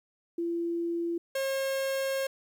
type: tone pair in turn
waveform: sine / 45% pulse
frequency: 339.6 / 539.1 Hz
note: F4 / C#5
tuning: -48 / -48 cents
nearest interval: minor sixth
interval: 800 cents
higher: second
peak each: -28 dBFS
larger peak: neither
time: 0.38-1.18 / 1.35-2.27 s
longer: second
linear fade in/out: 5 ms
effects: 11-bit